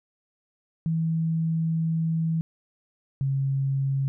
sine tone pair in turn, 162.6 / 136.41 Hz, E3 / C#3, -23 / -27 cents, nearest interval minor third, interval 304 cents, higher first, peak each -22 dBFS, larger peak neither, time 0.86-2.41 / 3.21-4.08 s, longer first, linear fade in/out 0 ms, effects none

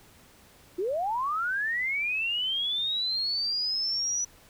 sine linear sweep, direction up, 335.9 to 5940 Hz, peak -26 dBFS, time 0.78-4.25 s, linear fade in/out 10 ms, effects pink hiss -56 dBFS RMS until 4.49 s

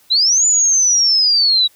sine linear two-way sweep, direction up then down, 3840 to 7040 to 3840 Hz, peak -10 dBFS, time 0.1-1.68 s, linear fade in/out 20 ms, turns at 0.46 s, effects white hiss -52 dBFS RMS until 1.75 s

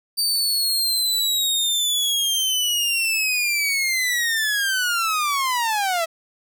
sawtooth linear sweep, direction down, 4642 to 642 Hz, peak -16 dBFS, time 0.17-6.06 s, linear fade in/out 20 ms, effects none

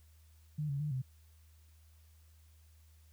sine tone with pitch steps, 150.4 / 139.7 / 149.6 / 129.8 Hz, D3 / C#3 / D3 / C3, +42 / +14 / +32 / -13 cents, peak -33 dBFS, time 0.58-1.02 s, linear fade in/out 10 ms, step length 110 ms, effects added 78 Hz sine -59 dBFS peak until 3.12 s + white hiss -71 dBFS RMS until 3.12 s

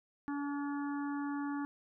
harmonic tone, 285.8 Hz, D4, 47 cents flat, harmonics 1 / 3 / 4 / 5 / 6, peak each -35 / -45 / -47 / -49 / -51 dBFS, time 0.28-1.65 s, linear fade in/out 0 ms, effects none

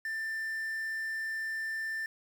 triangle tone with quantisation, 1781 Hz, A6, 21 cents sharp, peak -31 dBFS, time 0.05-2.06 s, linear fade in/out 2 ms, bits 9, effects none

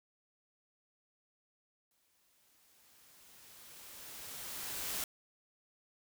white noise with exponential growth, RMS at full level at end -37 dBFS, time 1.91-5.04 s, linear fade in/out 2 ms, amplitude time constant 680 ms, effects none

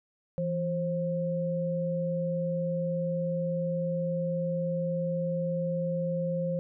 sine tone pair together, 167.48 / 531 Hz, E3 / C5, +28 / +25 cents, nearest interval octave + minor sixth, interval 1997 cents, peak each -30 / -30 dBFS, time 0.38-6.59 s, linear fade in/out 0 ms, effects none

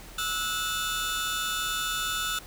sawtooth tone cluster, 1310 / 1465 / 3554 Hz, E6 / F#6 / A7, -11 / -18 / +17 cents, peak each -29 dBFS, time 0.18-2.39 s, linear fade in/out 5 ms, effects added 41 Hz sine -46 dBFS peak until 2.46 s + pink hiss -47 dBFS RMS until 2.46 s

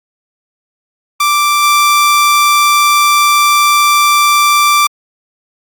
sawtooth tone with level steps, 1174.7 Hz, D6, in tune, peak -5 / -3 dBFS, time 1.2-4.87 s, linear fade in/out 5 ms, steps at 1.62 s, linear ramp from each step 20 ms, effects Opus 48 kbps

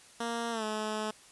10% pulse tone with pitch glide, 233.1 to 215 Hz, A#3 to A3, 0 to -40 cents, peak -24 dBFS, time 0.2-1.11 s, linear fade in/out 5 ms, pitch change -140 cents, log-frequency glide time 0.51-0.64 s, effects white hiss -56 dBFS RMS until 1.31 s + resampled to 24000 Hz

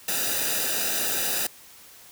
white noise with comb filter, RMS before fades -26 dBFS, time 0.08-1.47 s, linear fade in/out 5 ms, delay 0.92 ms, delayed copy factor -0.8, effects white hiss -49 dBFS RMS until 2.11 s

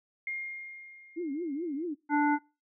sine tone with exponential decay, 2126 Hz, C7, 27 cents sharp, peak -31 dBFS, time 0.27-1.84 s, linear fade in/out 2 ms, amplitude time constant 340 ms
sine tone with vibrato, 311.1 Hz, D#4, in tune, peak -31 dBFS, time 1.16-1.95 s, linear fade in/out 20 ms, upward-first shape triangle, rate 4.7 Hz, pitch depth 280 cents each way
harmonic tone, 293.7 Hz, D4, in tune, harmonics 1 / 3 / 5 / 7, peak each -25 / -27 / -33 / -38 dBFS, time 2.09-2.39 s, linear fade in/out 50 ms
effects noise-tail reverb RT60 0.3 s tail -24 dB re dry

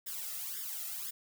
blue noise with flanger, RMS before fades -40 dBFS, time 0.06-1.11 s, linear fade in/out 10 ms, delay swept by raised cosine 0.57 to 1.57 ms, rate 1.9 Hz, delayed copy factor +1, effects none

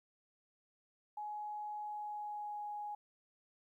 sine tone with pitch glide, 840 to 832.3 Hz, G#5 to G#5, +19 to +4 cents, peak -40 dBFS, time 1.17-2.95 s, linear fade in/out 5 ms, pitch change -15 cents, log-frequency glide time 1.85-2.64 s, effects 13-bit

